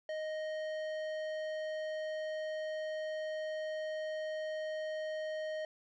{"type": "tone with tanh clipping", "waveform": "triangle", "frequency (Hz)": 622.3, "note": "D#5", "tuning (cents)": 0, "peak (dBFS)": -38, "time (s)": [0.09, 5.65], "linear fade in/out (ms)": 2, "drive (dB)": 17, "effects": []}